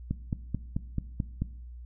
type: click train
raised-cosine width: 5 ms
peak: -16 dBFS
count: 7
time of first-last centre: 0.11-1.42 s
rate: 4.58 Hz
effects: noise-tail reverb RT60 0.7 s tail -18 dB re dry + added 60 Hz sine -41 dBFS peak until 1.85 s